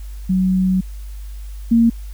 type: tone pair in turn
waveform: sine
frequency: 186.5 / 231.1 Hz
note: F#3 / A#3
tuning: +14 / -15 cents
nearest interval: major third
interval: 371 cents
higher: second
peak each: -13 / -9 dBFS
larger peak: second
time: 0.29-0.81 / 1.71-1.9 s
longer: first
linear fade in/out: 10 ms
effects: added 50 Hz sine -28 dBFS peak until 2.13 s + white hiss -49 dBFS RMS until 2.13 s